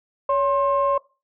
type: tone pair together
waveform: sine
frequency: 562 / 1062 Hz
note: C#5 / C6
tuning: +24 / +25 cents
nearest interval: major seventh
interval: 1101 cents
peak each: -19 dBFS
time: 0.29-0.98 s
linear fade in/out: 5 ms
effects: noise-tail reverb RT60 0.3 s tail -22 dB re dry + tanh soft clip ceiling -11 dBFS